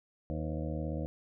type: harmonic tone with a mistuned harmonic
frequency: 77.6 Hz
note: D#2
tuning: 4 cents flat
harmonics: 1 / 2 / 3 / 4 / 6 / 7 / 8 / 9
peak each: -37 / -38 / -42 / -41 / -45 / -43 / -48 / -51 dBFS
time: 0.3-1.06 s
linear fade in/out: 0 ms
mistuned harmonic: 6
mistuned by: +83 cents
effects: none